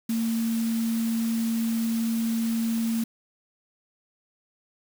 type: tone in noise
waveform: sine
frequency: 227.9 Hz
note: A#3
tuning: 39 cents flat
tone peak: -23 dBFS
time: 0.09-3.04 s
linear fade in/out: 5 ms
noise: white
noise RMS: -39 dBFS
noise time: 0.09-3.04 s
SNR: +13 dB
effects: none